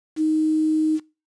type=tone with quantisation; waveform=sine; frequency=312.1 Hz; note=D#4; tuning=5 cents sharp; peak=-17 dBFS; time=0.16-1 s; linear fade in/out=50 ms; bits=7; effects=noise-tail reverb RT60 0.3 s tail -22 dB re dry + resampled to 22050 Hz